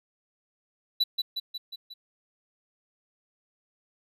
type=tone with echo; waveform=triangle; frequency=3960 Hz; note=B7; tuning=4 cents sharp; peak=-19 dBFS; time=1-1.04 s; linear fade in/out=10 ms; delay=180 ms; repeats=5; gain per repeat=-4 dB; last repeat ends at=1.94 s; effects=none